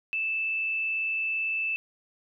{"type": "tone with frequency modulation", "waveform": "sine", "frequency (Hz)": 2637, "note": "E7", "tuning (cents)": 0, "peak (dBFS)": -26, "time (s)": [0.13, 1.76], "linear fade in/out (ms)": 0, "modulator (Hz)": 97.9, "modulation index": 0.28, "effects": []}